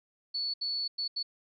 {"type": "tone bursts at uneven times", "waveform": "sine", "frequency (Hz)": 4435, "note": "C#8", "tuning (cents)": 0, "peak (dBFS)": -30, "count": 4, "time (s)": [[0.34, 0.54], [0.61, 0.88], [0.98, 1.08], [1.16, 1.23]], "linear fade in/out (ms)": 10, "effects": []}